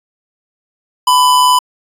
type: tone with amplitude modulation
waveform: square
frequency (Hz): 1000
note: B5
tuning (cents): +21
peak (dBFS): -6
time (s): 1.07-1.59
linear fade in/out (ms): 5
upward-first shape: sine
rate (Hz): 143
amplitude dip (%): 35
effects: resampled to 32000 Hz